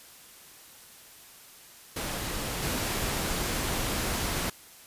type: noise with level steps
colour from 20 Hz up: pink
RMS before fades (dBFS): -33 / -30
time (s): 1.96-4.5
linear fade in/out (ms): 5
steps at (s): 2.62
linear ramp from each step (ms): 10
effects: white hiss -51 dBFS RMS until 4.86 s + resampled to 32000 Hz